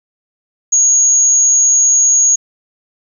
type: tone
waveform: sine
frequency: 6645 Hz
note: G#8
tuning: in tune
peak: -7 dBFS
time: 0.72-2.36 s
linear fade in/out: 10 ms
effects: 8-bit